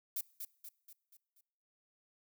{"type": "noise with echo", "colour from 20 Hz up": "violet", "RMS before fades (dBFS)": -37, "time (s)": [0.16, 0.21], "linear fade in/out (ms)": 5, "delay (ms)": 240, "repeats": 5, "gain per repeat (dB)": -6, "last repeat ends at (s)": 1.41, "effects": ["noise-tail reverb RT60 0.9 s tail -23 dB re dry"]}